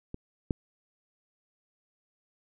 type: clicks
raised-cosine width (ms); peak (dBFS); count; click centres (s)
3; -24 / -14; 2; 0.144 / 0.508
effects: none